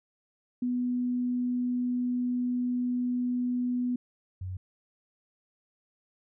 sine tone pair in turn, 247 / 92.52 Hz, B3 / F#2, 0 / 0 cents, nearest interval octave + perfect fourth, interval 1700 cents, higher first, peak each -26 / -33 dBFS, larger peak first, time 0.62-3.96 / 4.41-4.57 s, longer first, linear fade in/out 5 ms, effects none

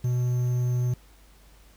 triangle tone with quantisation, 123.47 Hz, B2, in tune, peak -20 dBFS, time 0.04-0.94 s, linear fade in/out 5 ms, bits 8, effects added 50 Hz sine -53 dBFS peak until 1.76 s + pink hiss -58 dBFS RMS until 1.76 s

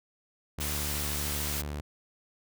sawtooth tone, 73.42 Hz, D2, in tune, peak -30 dBFS, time 0.58-1.81 s, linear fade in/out 5 ms
white high-pass noise, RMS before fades -34 dBFS, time 0.6-1.62 s, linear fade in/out 10 ms, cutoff 810 Hz, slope 12 dB/octave
effects none

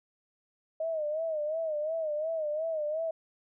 sine tone with vibrato, 625 Hz, D#5, 8 cents sharp, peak -29 dBFS, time 0.8-3.11 s, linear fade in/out 5 ms, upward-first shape sine, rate 2.8 Hz, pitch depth 91 cents each way, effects none

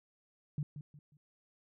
sine tone with echo, 146.83 Hz, D3, in tune, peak -32 dBFS, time 0.58-0.63 s, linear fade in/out 2 ms, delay 180 ms, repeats 3, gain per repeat -10 dB, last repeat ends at 1.17 s, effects none

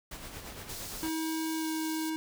pink noise with tremolo, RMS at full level -42 dBFS, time 0.11-1.09 s, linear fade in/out 5 ms, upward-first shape sine, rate 8.7 Hz, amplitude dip 45%
pink high-pass noise, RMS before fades -43 dBFS, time 0.69-2.1 s, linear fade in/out 5 ms, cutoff 4000 Hz, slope 24 dB/octave
square tone with pitch glide, 319.8 to 317.2 Hz, D#4 to D#4, +48 to +33 cents, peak -32 dBFS, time 1.03-2.16 s, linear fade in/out 0 ms, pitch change -15 cents, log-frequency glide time 1.59-1.67 s
effects none

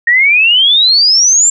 sine exponential sweep, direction up, 1853 to 7459 Hz, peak -5 dBFS, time 0.07-1.5 s, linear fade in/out 5 ms, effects none

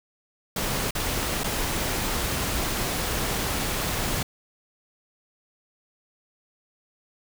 pink noise with dropouts, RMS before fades -27 dBFS, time 0.56-4.23 s, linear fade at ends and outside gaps 5 ms, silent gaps 0.909-0.95 / 1.436-1.441 s, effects none

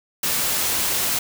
white noise, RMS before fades -22 dBFS, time 0.23-1.19 s, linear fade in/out 5 ms, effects none

